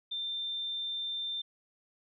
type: tone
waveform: sine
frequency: 3580 Hz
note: A7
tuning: 29 cents sharp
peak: -33 dBFS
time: 0.11-1.42 s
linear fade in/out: 10 ms
effects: none